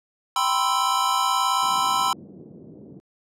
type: chord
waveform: square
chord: C major seventh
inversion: second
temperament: equal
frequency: 784 / 987.8 / 1046.5 / 1318.5 Hz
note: G5 / B5 / C6 / E6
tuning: 0 / 0 / 0 / 0 cents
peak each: -29 / -25 / -25 / -26 dBFS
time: 0.36-2.13 s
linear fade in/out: 2 ms
type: band-pass noise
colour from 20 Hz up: pink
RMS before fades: -44 dBFS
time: 1.63-3 s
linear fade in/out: 0 ms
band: 140 to 420 Hz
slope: 24 dB/octave
effects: low-pass 11000 Hz 12 dB/octave